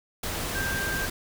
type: tone in noise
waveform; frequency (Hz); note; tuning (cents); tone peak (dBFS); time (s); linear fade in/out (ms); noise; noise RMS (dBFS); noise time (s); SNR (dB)
sine; 1582; G6; +15; -29; 0.55-1.06; 5; pink; -31; 0.23-1.1; -1
effects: none